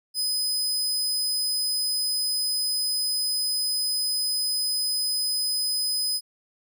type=tone; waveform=sawtooth; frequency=5020 Hz; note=D#8; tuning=15 cents sharp; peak=-21 dBFS; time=0.14-6.21 s; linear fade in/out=50 ms; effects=none